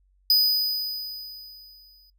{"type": "tone with exponential decay", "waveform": "square", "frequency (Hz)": 4978, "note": "D#8", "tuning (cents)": 0, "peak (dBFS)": -15, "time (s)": [0.3, 2.1], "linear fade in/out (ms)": 2, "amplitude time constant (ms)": 390, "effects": ["noise-tail reverb RT60 0.1 s tail -23 dB re dry", "added 47 Hz sine -60 dBFS peak until 2.18 s"]}